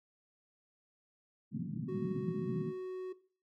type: band-pass noise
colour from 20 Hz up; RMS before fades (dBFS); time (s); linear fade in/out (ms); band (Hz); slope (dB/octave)
white; -38; 1.51-2.74; 50; 130 to 240; 48
type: tone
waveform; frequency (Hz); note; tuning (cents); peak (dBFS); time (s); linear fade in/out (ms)
triangle; 370.8; F#4; +4; -35; 1.88-3.13; 10
effects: noise-tail reverb RT60 0.4 s tail -17 dB re dry